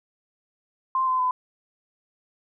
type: tone with pitch steps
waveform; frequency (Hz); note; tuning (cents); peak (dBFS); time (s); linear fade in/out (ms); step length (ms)
sine; 1046.5 / 1027.9 / 1009.7; C6 / C6 / B5; 0 / -31 / +38; -20; 0.95-1.31; 2; 120
effects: none